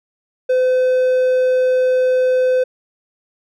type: tone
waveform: triangle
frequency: 510 Hz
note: C5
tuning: 44 cents flat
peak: -10 dBFS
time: 0.49-2.64 s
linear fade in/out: 10 ms
effects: none